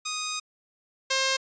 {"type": "tone pair in turn", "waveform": "5% pulse", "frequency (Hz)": [1244.5, 531.8], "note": ["D#6", "C5"], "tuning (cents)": [0, 28], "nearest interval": "octave + minor third", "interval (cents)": 1472, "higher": "first", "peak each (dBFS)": [-15, -11], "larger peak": "second", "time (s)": [[0.05, 0.4], [1.1, 1.37]], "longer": "first", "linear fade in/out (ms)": 10, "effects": ["resampled to 16000 Hz"]}